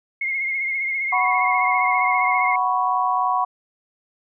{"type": "tone with vibrato", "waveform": "sine", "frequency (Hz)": 2143, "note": "C7", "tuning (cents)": 41, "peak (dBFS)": -21, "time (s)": [0.21, 2.56], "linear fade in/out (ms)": 5, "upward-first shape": "triangle", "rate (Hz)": 15, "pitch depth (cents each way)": 53}
{"type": "chord", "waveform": "sine", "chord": "F# suspended fourth", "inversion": "none", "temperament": "just", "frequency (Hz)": [740, 986.7, 1110], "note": ["F#5", "B5", "C#6"], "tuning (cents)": [0, -2, 2], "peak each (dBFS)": -22, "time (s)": [1.12, 3.45], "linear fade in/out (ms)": 10}
{"effects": []}